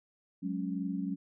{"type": "chord", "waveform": "sine", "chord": "F# suspended second", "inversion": "none", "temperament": "equal", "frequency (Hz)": [185, 207.7, 277.2], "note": ["F#3", "G#3", "C#4"], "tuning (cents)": [0, 0, 0], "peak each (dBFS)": [-35, -38, -36], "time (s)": [0.42, 1.16], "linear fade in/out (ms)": 20, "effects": []}